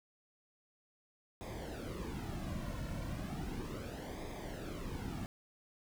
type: noise with flanger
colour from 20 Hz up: brown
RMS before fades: -42 dBFS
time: 1.41-5.26 s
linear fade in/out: 0 ms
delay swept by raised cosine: 0.69 to 2.49 ms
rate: 0.35 Hz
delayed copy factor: -0.7
effects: none